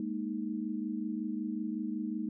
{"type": "chord", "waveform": "sine", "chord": "Ab suspended second", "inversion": "none", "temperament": "equal", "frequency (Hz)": [207.7, 233.1, 311.1], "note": ["Ab3", "Bb3", "Eb4"], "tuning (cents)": [0, 0, 0], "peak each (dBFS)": [-37, -37, -37], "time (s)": [0, 2.29], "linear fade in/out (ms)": 2, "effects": []}